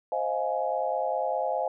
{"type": "chord", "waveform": "sine", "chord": "F minor seventh", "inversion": "second", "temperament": "just", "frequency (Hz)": [523.8, 628.6, 698.5, 838.1], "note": ["C5", "Eb5", "F5", "Ab5"], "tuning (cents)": [2, 18, 0, 16], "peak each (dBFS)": -31, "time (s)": [0.12, 1.68], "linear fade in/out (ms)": 2, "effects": []}